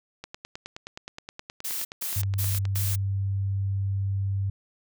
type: click train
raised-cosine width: 0.2 ms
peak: -20 dBFS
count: 25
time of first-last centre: 0.24-2.758 s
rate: 9.53 Hz
type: noise bursts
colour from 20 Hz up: blue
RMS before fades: -31 dBFS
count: 4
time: 1.64-2.96 s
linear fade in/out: 10 ms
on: 210 ms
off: 160 ms
type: tone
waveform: sine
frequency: 98 Hz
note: G2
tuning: in tune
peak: -24 dBFS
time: 2.16-4.5 s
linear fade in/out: 5 ms
effects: none